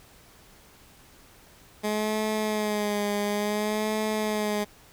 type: tone with vibrato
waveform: 15% pulse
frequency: 210.5 Hz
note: G#3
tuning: 24 cents sharp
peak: -19 dBFS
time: 1.83-4.65 s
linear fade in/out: 20 ms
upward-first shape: sine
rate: 0.57 Hz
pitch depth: 44 cents each way
effects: pink hiss -54 dBFS RMS until 4.92 s